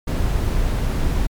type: noise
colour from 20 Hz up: brown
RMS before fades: -19 dBFS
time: 0.07-1.27 s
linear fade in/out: 10 ms
effects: MP3 96 kbps